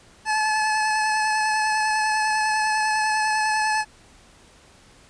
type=tone with vibrato; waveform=25% pulse; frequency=862 Hz; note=A5; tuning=36 cents flat; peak=-16 dBFS; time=0.25-3.85 s; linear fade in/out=50 ms; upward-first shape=triangle; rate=10 Hz; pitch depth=21 cents each way; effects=pink hiss -52 dBFS RMS until 5.09 s + resampled to 22050 Hz